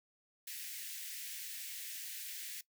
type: high-pass noise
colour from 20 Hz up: white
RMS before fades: -45 dBFS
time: 0.47-2.61 s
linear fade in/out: 5 ms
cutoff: 1700 Hz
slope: 48 dB/octave
effects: noise-tail reverb RT60 0.1 s tail -18 dB re dry